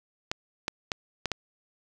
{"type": "clicks", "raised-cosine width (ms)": 0.2, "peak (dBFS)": -11, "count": 5, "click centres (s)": [0.315, 0.681, 0.918, 1.257, 1.317], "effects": []}